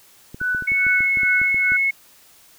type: clicks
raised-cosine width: 3 ms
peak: -22 dBFS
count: 12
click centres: 0.345 / 0.415 / 0.548 / 0.623 / 0.719 / 0.867 / 1.006 / 1.172 / 1.233 / 1.416 / 1.545 / 1.72 s
type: tone with tremolo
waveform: sine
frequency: 1491 Hz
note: F#6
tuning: 13 cents sharp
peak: -18 dBFS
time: 0.4-1.77 s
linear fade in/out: 10 ms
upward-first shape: sine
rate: 2.4 Hz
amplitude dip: 95%
type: tone with pitch glide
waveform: sine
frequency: 2205 to 2187 Hz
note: C#7 to C#7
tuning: -10 to -24 cents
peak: -16 dBFS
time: 0.67-1.91 s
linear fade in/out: 10 ms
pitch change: -14 cents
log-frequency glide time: 0.92-1.02 s
effects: white hiss -51 dBFS RMS until 2.58 s